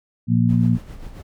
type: harmonic tone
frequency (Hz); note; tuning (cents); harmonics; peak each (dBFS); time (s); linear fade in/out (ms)
58.4; A#1; +4; 2 / 3 / 4; -17 / -19 / -19; 0.27-0.79; 50
type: noise with tremolo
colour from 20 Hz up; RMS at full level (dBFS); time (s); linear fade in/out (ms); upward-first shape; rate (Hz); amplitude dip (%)
brown; -34; 0.48-1.23; 20; sine; 7.4; 55
effects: none